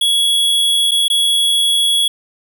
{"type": "tone with dropouts", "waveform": "square", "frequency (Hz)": 3352, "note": "G#7", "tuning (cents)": 15, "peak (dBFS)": -12, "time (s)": [0.01, 2.08], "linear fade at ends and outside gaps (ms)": 5, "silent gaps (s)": [[0.911, 0.916], [1.082, 1.1]], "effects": []}